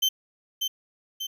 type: tone with echo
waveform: 35% pulse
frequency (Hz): 3100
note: G7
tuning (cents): -20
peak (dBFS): -18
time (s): 0.02-0.09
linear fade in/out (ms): 10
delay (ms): 590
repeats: 2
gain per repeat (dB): -5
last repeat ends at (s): 1.27
effects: none